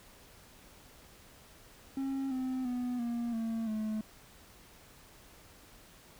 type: tone with pitch steps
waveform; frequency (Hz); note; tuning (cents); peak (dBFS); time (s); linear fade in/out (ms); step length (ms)
triangle; 270.1 / 258.4 / 247.1 / 236.4 / 226.1 / 216.2; C#4 / C4 / B3 / A#3 / A3 / A3; -45 / -21 / +1 / +24 / +47 / -30; -30; 1.97-4.01; 2; 340
effects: pink hiss -57 dBFS RMS until 6.19 s